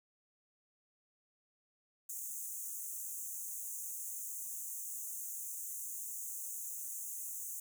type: high-pass noise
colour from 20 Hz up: pink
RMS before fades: -43 dBFS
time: 2.09-7.6 s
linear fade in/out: 5 ms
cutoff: 6300 Hz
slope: 96 dB/octave
effects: none